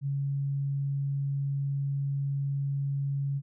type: tone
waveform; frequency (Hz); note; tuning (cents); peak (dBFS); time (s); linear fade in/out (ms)
sine; 139.4; C#3; +10; -27; 0.01-3.42; 50
effects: none